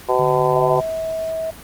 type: harmonic tone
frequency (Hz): 126.7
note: B2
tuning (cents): +45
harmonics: 3 / 4 / 5 / 6 / 7 / 8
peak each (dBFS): -20 / -20 / -22 / -22 / -23 / -22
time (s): 0.08-0.81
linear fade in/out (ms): 20
type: tone with vibrato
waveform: sine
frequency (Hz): 146.83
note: D3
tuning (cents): 0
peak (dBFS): -24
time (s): 0.19-0.81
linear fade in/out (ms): 5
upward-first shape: sine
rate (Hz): 4.7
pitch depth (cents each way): 16
type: tone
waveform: sine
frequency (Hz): 646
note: E5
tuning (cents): -35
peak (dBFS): -21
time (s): 0.56-1.51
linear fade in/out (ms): 10
effects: pink hiss -39 dBFS RMS until 1.63 s + Opus 48 kbps